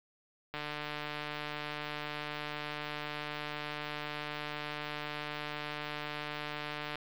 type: click train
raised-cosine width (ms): 0.3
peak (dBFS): -22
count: 957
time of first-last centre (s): 0.54-6.956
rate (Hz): 149
effects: low-pass 5000 Hz 12 dB/octave + 8-bit